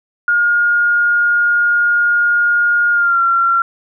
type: tone with pitch glide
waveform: sine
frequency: 1424 to 1369.2 Hz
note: F6 to F6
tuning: +33 to -35 cents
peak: -10 dBFS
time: 0.28-3.62 s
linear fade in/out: 2 ms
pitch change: -68 cents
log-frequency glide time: 2.92-3.21 s
effects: none